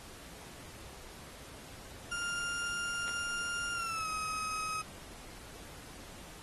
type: tone with pitch glide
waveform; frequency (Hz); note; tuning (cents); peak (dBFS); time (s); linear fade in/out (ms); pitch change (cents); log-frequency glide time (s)
35% pulse; 1400 to 1269.1; F6 to D#6; +4 to +34; -33; 2.11-4.82; 10; -170; 3.74-4.08
type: clicks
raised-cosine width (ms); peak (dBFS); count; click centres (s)
0.3; -27; 2; 3.08 / 3.093
effects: pink hiss -51 dBFS RMS until 6.42 s + AAC 32 kbps